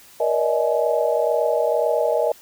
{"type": "tone cluster", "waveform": "sine", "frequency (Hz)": [474.3, 567, 594, 636, 844], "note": ["A#4", "C#5", "D5", "D#5", "G#5"], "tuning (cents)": [30, 39, 20, 38, 28], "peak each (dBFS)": [-22, -28, -24, -21, -27], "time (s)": [0.2, 2.32], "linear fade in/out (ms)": 5, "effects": ["white hiss -48 dBFS RMS until 2.41 s"]}